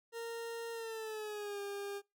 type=tone with pitch glide; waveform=40% pulse; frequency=462.5 to 402.6 Hz; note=A#4 to G4; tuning=-14 to +46 cents; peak=-39 dBFS; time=0.12-2.02 s; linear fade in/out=50 ms; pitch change=-240 cents; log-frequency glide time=0.72-1.6 s; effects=noise-tail reverb RT60 0.2 s tail -23 dB re dry